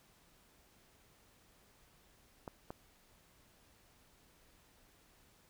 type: clicks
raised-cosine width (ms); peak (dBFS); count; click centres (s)
1; -29; 2; 2.478 / 2.705
effects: pink hiss -67 dBFS RMS until 5.49 s